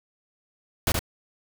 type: noise with echo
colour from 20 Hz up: pink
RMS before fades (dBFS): -22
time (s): 0.87-0.92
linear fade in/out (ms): 2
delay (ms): 72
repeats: 1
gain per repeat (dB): -4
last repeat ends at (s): 0.992
effects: none